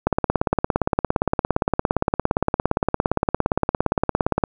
click train, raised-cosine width 1 ms, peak -3 dBFS, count 77, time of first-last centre 0.07-4.438 s, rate 17.4 Hz, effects none

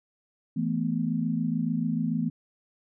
sine chord, E suspended fourth, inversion none, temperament equal, 164.81 / 220 / 246.9 Hz, E3 / A3 / B3, 0 / 0 / 0 cents, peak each -29 dBFS, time 0.56-2.3 s, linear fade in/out 10 ms, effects none

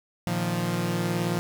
sawtooth chord, Bb suspended fourth, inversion none, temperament equal, 116.54 / 155.56 / 174.61 Hz, Bb2 / Eb3 / F3, 0 / 0 / 0 cents, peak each -27 / -28 / -23 dBFS, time 0.27-1.39 s, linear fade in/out 0 ms, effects 8-bit

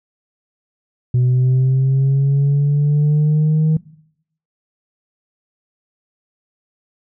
sine linear sweep, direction up, 124 to 157.9 Hz, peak -9 dBFS, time 1.14-3.77 s, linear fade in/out 5 ms, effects noise-tail reverb RT60 0.7 s tail -20 dB re dry + tanh soft clip ceiling -10 dBFS

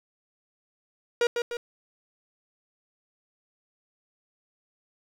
45% pulse tone with echo, 476.2 Hz, A#4, 37 cents sharp, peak -20 dBFS, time 1.21-1.27 s, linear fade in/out 2 ms, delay 150 ms, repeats 2, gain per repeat -5 dB, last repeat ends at 1.57 s, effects low-pass 6000 Hz 12 dB/octave + 8-bit

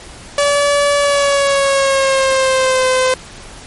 sawtooth tone with pitch glide, 574 to 514.3 Hz, D5 to C5, -40 to -30 cents, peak -7 dBFS, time 0.38-3.14 s, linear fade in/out 2 ms, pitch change -190 cents, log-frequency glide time 0.98-2.87 s, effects pink hiss -35 dBFS RMS until 3.66 s + MP3 48 kbps

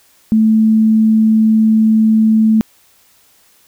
sine tone, 219.5 Hz, A3, 4 cents flat, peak -7 dBFS, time 0.32-2.61 s, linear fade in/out 0 ms, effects white hiss -51 dBFS RMS until 3.67 s

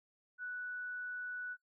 sine tone, 1480 Hz, F#6, in tune, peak -39 dBFS, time 0.38-1.57 s, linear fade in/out 50 ms, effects noise-tail reverb RT60 0.1 s tail -20 dB re dry

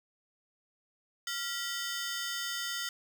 15% pulse ring-modulated tone, 1663 Hz, G#6, 2 cents sharp, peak -24 dBFS, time 1.27-2.89 s, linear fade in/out 2 ms, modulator 274 Hz, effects none

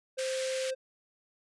triangle tone, 523 Hz, C5, 1 cent flat, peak -29 dBFS, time 0.17-0.75 s, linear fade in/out 20 ms
pink band-pass noise, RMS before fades -40 dBFS, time 0.18-0.71 s, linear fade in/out 10 ms, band 1700 to 9600 Hz, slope 24 dB/octave
effects resampled to 24000 Hz

